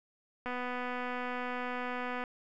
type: click train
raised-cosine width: 0.5 ms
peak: -23 dBFS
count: 442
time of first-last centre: 0.46-2.238 s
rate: 248 Hz
effects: none